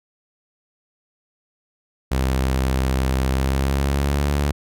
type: tone with pitch glide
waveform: sawtooth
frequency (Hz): 65.5 to 71.84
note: C2 to D2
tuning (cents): +2 to -38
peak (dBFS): -14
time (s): 2.11-4.52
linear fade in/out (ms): 10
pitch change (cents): +160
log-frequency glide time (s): 3.27-4.3
effects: none